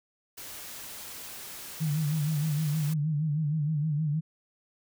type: noise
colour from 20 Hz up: white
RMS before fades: -42 dBFS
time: 0.37-2.94 s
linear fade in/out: 10 ms
type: tone with vibrato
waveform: sine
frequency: 152 Hz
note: D#3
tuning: 40 cents flat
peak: -25 dBFS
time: 1.8-4.21 s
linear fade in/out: 20 ms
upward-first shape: sine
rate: 6.4 Hz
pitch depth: 89 cents each way
effects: none